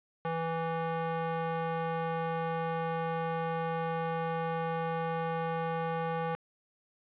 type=tone with band-pass filter; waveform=square; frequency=164.6 Hz; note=E3; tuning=2 cents flat; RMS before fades=-33 dBFS; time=0.25-6.35 s; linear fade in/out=0 ms; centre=820 Hz; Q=1.1; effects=resampled to 8000 Hz + 10-bit